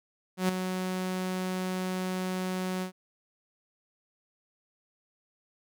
sawtooth tone with ADSR envelope, 185 Hz, F#3, in tune, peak -18 dBFS, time 0.37-2.92 s, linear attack 120 ms, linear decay 4 ms, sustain -8 dB, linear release 100 ms, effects none

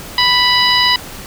harmonic tone, 987.8 Hz, B5, in tune, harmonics 1 / 2 / 3 / 4 / 5, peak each -16 / -16 / -16 / -16 / -16 dBFS, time 0.18-0.96 s, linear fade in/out 2 ms, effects pink hiss -31 dBFS RMS until 1.26 s

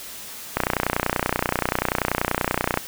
click train, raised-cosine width 0.5 ms, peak -4 dBFS, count 68, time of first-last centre 0.57-2.774 s, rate 30.4 Hz, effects white hiss -37 dBFS RMS until 2.87 s

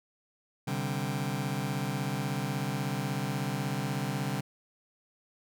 sawtooth chord, C suspended second, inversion none, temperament just, 130.81 / 147.16 / 196.22 Hz, C3 / D3 / G3, 0 / +4 / +2 cents, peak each -30 / -30 / -31 dBFS, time 0.67-4.41 s, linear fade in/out 10 ms, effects none

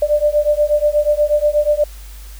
sine beating tone pair, 590 / 598.3 Hz, D5 / D5, +8 / +32 cents, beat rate 8.3 Hz, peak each -15 dBFS, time 0.02-1.84 s, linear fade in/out 5 ms, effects added 50 Hz sine -32 dBFS peak until 2.39 s + white hiss -43 dBFS RMS until 2.39 s

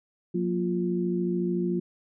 sine tone cluster, 180.7 / 234.4 / 349.5 Hz, F#3 / A#3 / F4, -41 / +10 / +1 cents, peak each -27 / -33 / -28 dBFS, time 0.34-1.8 s, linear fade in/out 10 ms, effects none

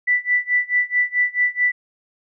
sine tone with tremolo, 1975.5 Hz, B6, in tune, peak -13 dBFS, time 0.07-1.72 s, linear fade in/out 10 ms, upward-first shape sine, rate 4.6 Hz, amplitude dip 95%, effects none

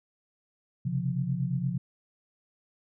sine tone cluster, 129.3 / 137.9 / 175.8 Hz, C3 / C#3 / F3, -20 / -9 / +12 cents, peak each -31 dBFS, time 0.85-1.78 s, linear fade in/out 10 ms, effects none

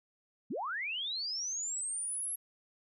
sine linear sweep, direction up, 155.56 to 11340 Hz, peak -34 dBFS, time 0.5-2.36 s, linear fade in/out 10 ms, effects none

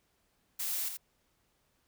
blue noise with echo, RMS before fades -35 dBFS, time 0.59-0.89 s, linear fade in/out 10 ms, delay 83 ms, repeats 1, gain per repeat -6 dB, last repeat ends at 0.973 s, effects pink hiss -74 dBFS RMS until 1.87 s

